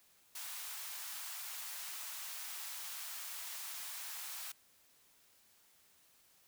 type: high-pass noise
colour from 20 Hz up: white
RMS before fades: -45 dBFS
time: 0.35-4.52 s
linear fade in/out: 5 ms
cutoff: 780 Hz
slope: 24 dB/octave
effects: white hiss -68 dBFS RMS until 6.47 s